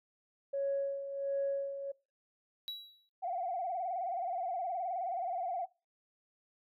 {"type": "tone with tremolo", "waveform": "sine", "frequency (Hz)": 554.4, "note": "C#5", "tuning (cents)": 0, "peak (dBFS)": -29, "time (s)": [0.53, 1.92], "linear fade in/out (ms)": 10, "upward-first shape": "sine", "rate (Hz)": 1.4, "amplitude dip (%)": 65}
{"type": "tone with exponential decay", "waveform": "triangle", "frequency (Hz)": 3899, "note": "B7", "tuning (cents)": -23, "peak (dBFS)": -34, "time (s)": [2.68, 3.09], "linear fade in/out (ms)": 0, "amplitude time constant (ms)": 89}
{"type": "tone with vibrato", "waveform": "sine", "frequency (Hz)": 721, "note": "F#5", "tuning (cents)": -45, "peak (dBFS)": -33, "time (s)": [3.22, 5.66], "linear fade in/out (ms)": 20, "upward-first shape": "sine", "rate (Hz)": 19, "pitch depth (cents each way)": 110}
{"effects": ["noise-tail reverb RT60 0.3 s tail -22 dB re dry", "tanh soft clip ceiling -26 dBFS"]}